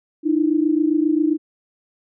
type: tone pair together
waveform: sine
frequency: 302.1 / 329.6 Hz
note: D4 / E4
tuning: +49 / 0 cents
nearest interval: major second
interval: 151 cents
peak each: -17 / -19 dBFS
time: 0.23-1.38 s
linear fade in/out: 50 ms
effects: none